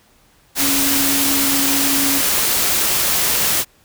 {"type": "tone in noise", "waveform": "sine", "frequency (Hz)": 277.2, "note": "C#4", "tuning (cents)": 0, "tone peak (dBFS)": -21, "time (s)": [0.58, 2.22], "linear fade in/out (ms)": 50, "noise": "white", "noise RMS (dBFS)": -17, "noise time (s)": [0.55, 3.65], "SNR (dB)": -7, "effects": ["pink hiss -54 dBFS RMS until 3.84 s"]}